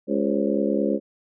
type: harmonic tone with a mistuned harmonic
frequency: 69.6 Hz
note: C#2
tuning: 8 cents sharp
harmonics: 3 / 4 / 5 / 6 / 7 / 8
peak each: -25 / -26 / -27 / -28 / -28 / -29 dBFS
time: 0.07-1 s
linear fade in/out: 50 ms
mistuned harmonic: 7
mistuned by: +88 cents
effects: none